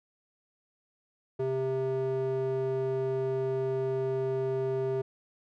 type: tone with band-pass filter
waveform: square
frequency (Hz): 131.9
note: C3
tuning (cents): +14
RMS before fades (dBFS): -30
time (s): 1.39-5.02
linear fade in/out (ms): 10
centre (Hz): 420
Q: 2.4
effects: none